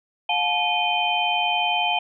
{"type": "tone cluster", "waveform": "sine", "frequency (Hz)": [714, 865, 2472, 3101], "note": ["F5", "A5", "D#7", "G7"], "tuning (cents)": [38, -30, -12, -19], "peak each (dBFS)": -25, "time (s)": [0.29, 1.99], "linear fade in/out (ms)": 5, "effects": []}